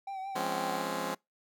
triangle tone with vibrato, 773 Hz, G5, 24 cents flat, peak -34 dBFS, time 0.07-0.82 s, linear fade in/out 5 ms, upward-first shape triangle, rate 5.7 Hz, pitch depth 48 cents each way
10% pulse chord, Db major seventh, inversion first, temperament just, 173.24 / 207.9 / 259.9 / 277.2 Hz, F3 / Ab3 / C4 / Db4, -14 / +2 / -11 / 0 cents, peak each -31 dBFS, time 0.35-1.15 s, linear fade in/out 10 ms
effects noise-tail reverb RT60 0.2 s tail -26 dB re dry

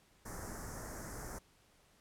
pink band-stop noise, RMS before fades -45 dBFS, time 0.25-1.39 s, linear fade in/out 10 ms, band 1900 to 5400 Hz, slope 48 dB/octave, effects pink hiss -68 dBFS RMS until 2 s + low-pass 12000 Hz 12 dB/octave

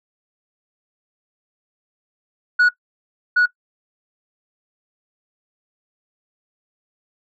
sine tone with echo, 1463 Hz, F#6, 20 cents flat, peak -8 dBFS, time 2.59-2.69 s, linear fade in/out 10 ms, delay 770 ms, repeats 1, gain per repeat -2 dB, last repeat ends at 3.46 s, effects noise-tail reverb RT60 0.1 s tail -19 dB re dry + tanh soft clip ceiling -10 dBFS

